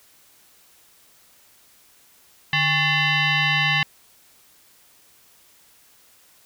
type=tone with frequency modulation; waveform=sine; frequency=148.8 Hz; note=D3; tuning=23 cents sharp; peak=-17 dBFS; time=2.53-3.83 s; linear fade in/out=2 ms; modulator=954 Hz; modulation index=3.3; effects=white hiss -55 dBFS RMS until 6.45 s